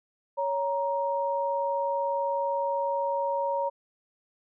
sine tone pair together, 557.7 / 938 Hz, C#5 / A#5, +10 / +11 cents, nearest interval major sixth, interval 901 cents, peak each -28 dBFS, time 0.37-3.7 s, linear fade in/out 20 ms, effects none

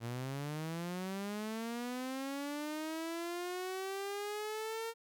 sawtooth linear sweep, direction up, 113.9 to 460 Hz, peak -34 dBFS, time 0-4.94 s, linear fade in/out 50 ms, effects none

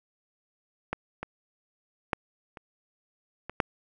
clicks, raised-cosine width 0.5 ms, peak -14 / -19 / -10 / -27 / -21 / -7 dBFS, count 6, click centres 0.93 / 1.23 / 2.132 / 2.572 / 3.496 / 3.602 s, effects none

